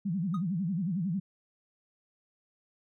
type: tone with vibrato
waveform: sine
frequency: 180.1 Hz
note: F#3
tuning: 46 cents flat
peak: -28 dBFS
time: 0.05-1.2 s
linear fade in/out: 10 ms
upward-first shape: sine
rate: 11 Hz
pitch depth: 220 cents each way
type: tone with exponential decay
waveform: triangle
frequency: 1244.5 Hz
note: D#6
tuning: in tune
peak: -32 dBFS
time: 0.34-0.44 s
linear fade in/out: 5 ms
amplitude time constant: 20 ms
effects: none